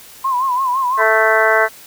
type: tone with vibrato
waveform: sine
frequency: 1029 Hz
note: C6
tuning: 29 cents flat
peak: -14 dBFS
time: 0.24-1.02 s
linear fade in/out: 10 ms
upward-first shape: sine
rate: 5.9 Hz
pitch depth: 95 cents each way
type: harmonic tone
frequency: 220 Hz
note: A3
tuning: in tune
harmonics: 2 / 3 / 4 / 5 / 6 / 7 / 8 / 9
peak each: -19 / -16 / -21 / -20 / -21 / -16 / -22 / -19 dBFS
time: 0.97-1.69 s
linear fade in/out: 50 ms
effects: white hiss -40 dBFS RMS until 1.86 s